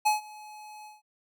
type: tone with ADSR envelope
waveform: square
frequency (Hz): 849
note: G#5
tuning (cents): +38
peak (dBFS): -20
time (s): 0.05-1.02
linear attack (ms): 16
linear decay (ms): 140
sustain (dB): -24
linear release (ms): 170
effects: none